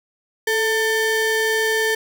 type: ring-modulated tone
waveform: square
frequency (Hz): 671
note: E5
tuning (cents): +31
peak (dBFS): -15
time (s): 0.47-1.95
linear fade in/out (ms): 5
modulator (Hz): 1110
effects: none